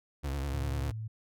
35% pulse tone with vibrato, 69.3 Hz, C#2, in tune, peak -30 dBFS, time 0.23-0.92 s, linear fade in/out 20 ms, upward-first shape sine, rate 10 Hz, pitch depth 86 cents each way
sine tone, 110 Hz, A2, in tune, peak -35 dBFS, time 0.52-1.08 s, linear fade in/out 10 ms
effects none

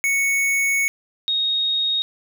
square / sine tone pair in turn, 2217 / 3738 Hz, C#7 / A#7, 0 / +4 cents, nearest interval major sixth, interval 904 cents, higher second, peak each -18 dBFS, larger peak neither, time 0.04-0.88 / 1.28-2.02 s, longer first, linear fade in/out 0 ms, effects none

